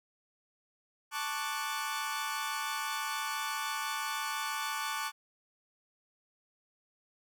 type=chord; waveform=sawtooth; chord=D major seventh; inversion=second; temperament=equal; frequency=880 / 1108.7 / 1174.7 / 1480 Hz; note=A5 / C#6 / D6 / F#6; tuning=0 / 0 / 0 / 0 cents; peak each=-35 / -36 / -35 / -36 dBFS; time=1.11-5.12 s; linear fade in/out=50 ms; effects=none